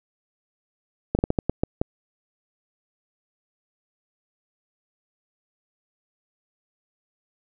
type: slowing click train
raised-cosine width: 2 ms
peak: -7 dBFS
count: 8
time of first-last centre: 1.15-1.815 s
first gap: 39 ms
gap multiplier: 1.29
effects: none